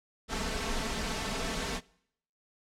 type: noise with comb filter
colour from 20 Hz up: pink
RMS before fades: -33 dBFS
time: 0.28-1.81 s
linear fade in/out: 50 ms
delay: 4.5 ms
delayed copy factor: +0.75
effects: noise-tail reverb RT60 0.7 s tail -23 dB re dry + low-pass 7000 Hz 12 dB/octave